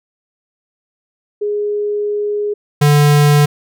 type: tone pair in turn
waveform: sine / square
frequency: 414.8 / 146.65 Hz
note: G#4 / D3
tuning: -2 / -2 cents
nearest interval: octave + tritone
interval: 1800 cents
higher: first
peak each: -15 / -8 dBFS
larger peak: second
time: 1.41-2.54 / 2.81-3.46 s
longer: first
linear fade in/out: 10 ms
effects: none